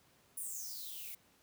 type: noise with high-pass filter sweep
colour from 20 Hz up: violet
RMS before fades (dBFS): -44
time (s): 0.37-1.15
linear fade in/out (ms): 5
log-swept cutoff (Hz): 10000 to 2100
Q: 8
effects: pink hiss -68 dBFS RMS until 1.42 s + high-pass 80 Hz 12 dB/octave